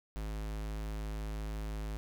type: tone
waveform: square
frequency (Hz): 52.9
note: G#1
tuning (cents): +33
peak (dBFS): -37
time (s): 0.16-1.97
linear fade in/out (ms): 0
effects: none